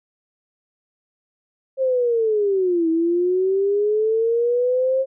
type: linear two-way sweep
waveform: sine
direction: down then up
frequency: 536 to 322.3 to 536 Hz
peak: -16 dBFS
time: 1.77-5.06 s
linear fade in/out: 50 ms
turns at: 2.89 s
effects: none